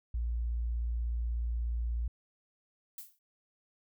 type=tone; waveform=sine; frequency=58.27 Hz; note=A#1; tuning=in tune; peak=-30 dBFS; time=0.14-2.08 s; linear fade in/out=5 ms
type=noise with exponential decay; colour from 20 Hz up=violet; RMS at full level=-40 dBFS; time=2.98-3.19 s; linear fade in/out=2 ms; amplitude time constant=45 ms
effects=none